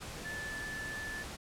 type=tone in noise; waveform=sine; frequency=1745 Hz; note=A6; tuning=15 cents flat; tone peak=-39 dBFS; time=0.24-1.24 s; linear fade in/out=20 ms; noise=pink; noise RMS=-44 dBFS; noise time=0-1.37 s; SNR=+2 dB; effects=low-pass 10000 Hz 12 dB/octave